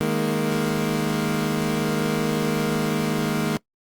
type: chord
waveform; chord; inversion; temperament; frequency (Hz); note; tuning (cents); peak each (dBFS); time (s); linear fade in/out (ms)
25% pulse; D# suspended fourth; none; equal; 155.56 / 207.7 / 233.1; D#3 / G#3 / A#3; 0 / 0 / 0; -22; 0.01-3.57; 0
effects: noise-tail reverb RT60 0.1 s tail -21 dB re dry + Opus 24 kbps